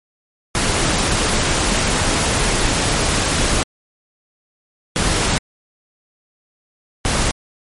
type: noise bursts at uneven times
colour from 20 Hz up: pink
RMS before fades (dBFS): -17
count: 3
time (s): 0.55-3.63 / 4.96-5.38 / 7.05-7.31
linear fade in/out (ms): 0
effects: MP3 48 kbps